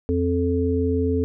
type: harmonic tone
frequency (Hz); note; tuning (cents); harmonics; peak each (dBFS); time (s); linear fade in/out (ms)
87.31; F2; 0; 1 / 3 / 5; -23 / -23 / -23; 0.09-1.24; 0
effects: none